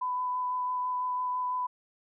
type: tone with vibrato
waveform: sine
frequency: 1000 Hz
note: B5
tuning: 21 cents sharp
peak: -28 dBFS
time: 0.01-1.67 s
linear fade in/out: 10 ms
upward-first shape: sine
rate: 6 Hz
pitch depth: 10 cents each way
effects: none